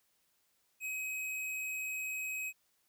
square tone, 2536 Hz, D#7, 32 cents sharp, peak -37 dBFS, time 0.8-2.53 s, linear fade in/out 50 ms, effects white hiss -75 dBFS RMS until 2.88 s

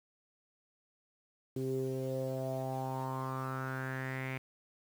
sawtooth tone with low-pass filter sweep, 131.4 Hz, C3, 8 cents sharp, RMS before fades -37 dBFS, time 1.56-4.38 s, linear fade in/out 5 ms, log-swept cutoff 350 to 2300 Hz, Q 6.1, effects 9-bit

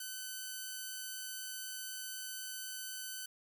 5% pulse tone, 1516 Hz, F#6, 42 cents sharp, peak -30 dBFS, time 0-3.26 s, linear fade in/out 5 ms, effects none

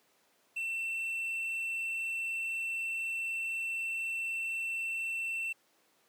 triangle tone with quantisation, 2689 Hz, E7, 34 cents sharp, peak -31 dBFS, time 0.56-5.53 s, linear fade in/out 10 ms, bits 10, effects pink hiss -69 dBFS RMS until 6.08 s + high-pass 300 Hz 12 dB/octave

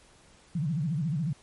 sine tone with vibrato, 155.56 Hz, D#3, in tune, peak -26 dBFS, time 0.55-1.33 s, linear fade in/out 5 ms, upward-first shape sine, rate 14 Hz, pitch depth 230 cents each way, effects pink hiss -58 dBFS RMS until 1.42 s + MP3 48 kbps

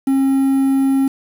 triangle tone with quantisation, 270.1 Hz, C#4, 45 cents flat, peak -10 dBFS, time 0.07-1.08 s, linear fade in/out 5 ms, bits 6, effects none

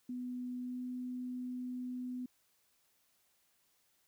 sine tone with pitch glide, 248.7 to 250.4 Hz, B3 to B3, +12 to +24 cents, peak -38 dBFS, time 0.09-2.26 s, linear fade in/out 5 ms, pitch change +12 cents, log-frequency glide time 0.62-0.81 s, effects white hiss -74 dBFS RMS until 4.07 s

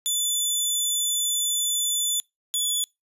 15% pulse tone pair in turn, 3494 / 3448 Hz, A7 / A7, -13 / -36 cents, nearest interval unison, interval 23 cents, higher first, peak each -15 dBFS, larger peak neither, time 0.06-2.2 / 2.54-2.84 s, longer first, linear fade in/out 0 ms, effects noise-tail reverb RT60 0.2 s tail -26 dB re dry + resampled to 32000 Hz

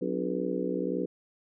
harmonic tone with a mistuned harmonic, 61.5 Hz, B1, 7 cents flat, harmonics 3 / 4 / 5 / 6 / 7 / 8, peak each -35 / -35 / -35 / -35 / -35 / -35 dBFS, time 0.01-1.06 s, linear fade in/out 10 ms, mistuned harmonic 4, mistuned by +120 cents, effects none

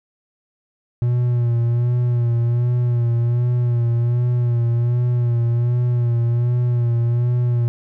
triangle tone with vibrato, 120 Hz, B2, 49 cents flat, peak -13 dBFS, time 1.02-7.68 s, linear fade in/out 0 ms, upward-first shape sine, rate 1.3 Hz, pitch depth 37 cents each way, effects none

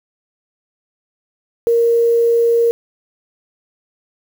sine tone with quantisation, 466.2 Hz, A#4, in tune, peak -10 dBFS, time 1.67-2.71 s, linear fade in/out 0 ms, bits 6, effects none

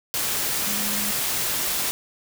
sine tone in noise, 207.7 Hz, G#3, in tune, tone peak -33 dBFS, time 0.67-1.11 s, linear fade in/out 0 ms, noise white, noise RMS -25 dBFS, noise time 0.14-1.91 s, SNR -11 dB, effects none

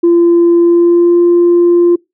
sine tone with pitch glide, 342.5 to 347.3 Hz, F4 to F4, -34 to -10 cents, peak -3 dBFS, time 0.03-1.96 s, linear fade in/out 10 ms, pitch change +24 cents, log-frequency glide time 0.6-1.2 s, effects noise-tail reverb RT60 0.2 s tail -25 dB re dry + tanh soft clip ceiling -2 dBFS

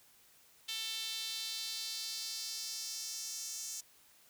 sawtooth tone with high-pass filter sweep, 444.5 Hz, A4, 18 cents sharp, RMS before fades -41 dBFS, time 0.68-3.81 s, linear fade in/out 10 ms, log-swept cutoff 3400 to 6400 Hz, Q 3, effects white hiss -64 dBFS RMS until 4.29 s

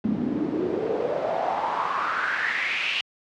pink noise with band-pass filter sweep, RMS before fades -26 dBFS, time 0.04-3.01 s, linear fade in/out 2 ms, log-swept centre 210 to 2900 Hz, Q 5.1, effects high-pass 100 Hz 12 dB/octave + low-pass 5000 Hz 12 dB/octave

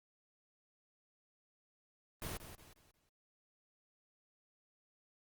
pink noise with echo, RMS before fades -42 dBFS, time 2.22-2.37 s, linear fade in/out 0 ms, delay 180 ms, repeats 4, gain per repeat -9 dB, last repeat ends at 3.09 s, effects Opus 24 kbps

